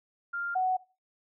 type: tone pair in turn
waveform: sine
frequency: 1396.9 / 743.8 Hz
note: F6 / F#5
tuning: 0 / +9 cents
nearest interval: major seventh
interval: 1091 cents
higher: first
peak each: -31 / -24 dBFS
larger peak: second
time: 0.33-0.55 / 0.55-0.77 s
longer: neither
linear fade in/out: 10 ms
effects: noise-tail reverb RT60 0.3 s tail -19 dB re dry